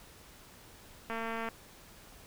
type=click train; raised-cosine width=0.5 ms; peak=-23 dBFS; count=89; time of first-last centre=1.1-1.488 s; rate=227 Hz; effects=pink hiss -55 dBFS RMS until 2.26 s